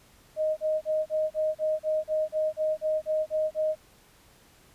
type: tone bursts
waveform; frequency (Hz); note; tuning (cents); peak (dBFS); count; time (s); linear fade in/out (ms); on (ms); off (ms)
sine; 622; D#5; -1; -23; 14; 0.36-3.755; 50; 210; 35
effects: pink hiss -58 dBFS RMS until 4.74 s + resampled to 32000 Hz